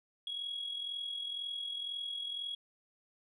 sine tone with amplitude modulation, 3322 Hz, G#7, in tune, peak -33 dBFS, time 0.27-2.55 s, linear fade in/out 2 ms, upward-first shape sine, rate 42 Hz, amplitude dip 60%, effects tanh soft clip ceiling -32 dBFS

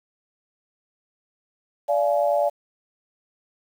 sine tone cluster, 581 / 690 / 845 Hz, D5 / F5 / G#5, -19 / -21 / +30 cents, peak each -20 / -23 / -27 dBFS, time 1.88-2.5 s, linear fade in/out 20 ms, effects 8-bit

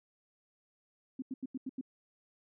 sine tone bursts, 261.6 Hz, C4, in tune, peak -35 dBFS, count 6, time 1.19-1.812 s, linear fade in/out 5 ms, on 32 ms, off 86 ms, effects none

